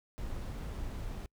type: noise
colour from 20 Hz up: brown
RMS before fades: -39 dBFS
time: 0.18-1.26 s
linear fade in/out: 0 ms
effects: noise-tail reverb RT60 0.1 s tail -26 dB re dry